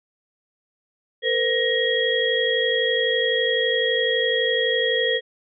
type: tone cluster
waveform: sine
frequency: 457.1 / 509 / 1886 / 3292 Hz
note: A#4 / C5 / A#6 / G#7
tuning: -34 / -48 / +20 / -16 cents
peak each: -24 dBFS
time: 1.22-5.21 s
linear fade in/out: 50 ms
effects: none